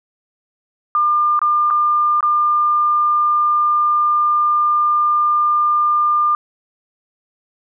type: tone with dropouts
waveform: sine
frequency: 1200 Hz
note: D6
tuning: 37 cents sharp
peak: -12 dBFS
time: 0.95-6.35 s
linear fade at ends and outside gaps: 1 ms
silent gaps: 1.392-1.416 / 1.703-1.708 / 2.207-2.228 s
effects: none